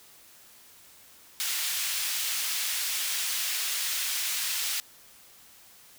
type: high-pass noise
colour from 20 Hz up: pink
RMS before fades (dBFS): -30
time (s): 1.4-4.8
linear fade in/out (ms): 0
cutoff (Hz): 2600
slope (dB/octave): 12
effects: white hiss -54 dBFS RMS until 5.98 s